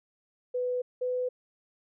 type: tone pair in turn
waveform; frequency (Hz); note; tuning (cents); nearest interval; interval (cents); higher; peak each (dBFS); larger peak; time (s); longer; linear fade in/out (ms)
sine; 497.4 / 501.1; B4 / B4; +12 / +25; unison; 13; second; -27; neither; 0.54-0.82 / 1.01-1.29; neither; 10
effects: none